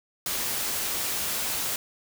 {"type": "noise", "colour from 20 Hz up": "white", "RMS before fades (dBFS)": -29, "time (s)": [0.26, 1.76], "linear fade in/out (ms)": 2, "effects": []}